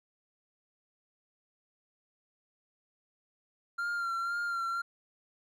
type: tone with vibrato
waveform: triangle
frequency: 1384 Hz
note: F6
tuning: 16 cents flat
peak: -29 dBFS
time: 3.78-4.82 s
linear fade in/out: 10 ms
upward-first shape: sine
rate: 2 Hz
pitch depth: 33 cents each way
effects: none